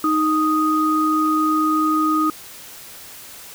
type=tone pair together; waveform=sine; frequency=311.1 / 1244.5 Hz; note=D#4 / D#6; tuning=0 / 0 cents; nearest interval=2 octaves; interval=2400 cents; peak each=-18 dBFS; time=0.04-2.3 s; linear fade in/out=2 ms; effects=white hiss -39 dBFS RMS until 3.54 s